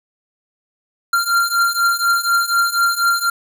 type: beating tone pair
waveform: square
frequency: 1383 / 1387.1 Hz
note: F6 / F6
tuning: -17 / -12 cents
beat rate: 4.1 Hz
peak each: -19 / -17 dBFS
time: 1.13-3.3 s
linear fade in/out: 5 ms
effects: 9-bit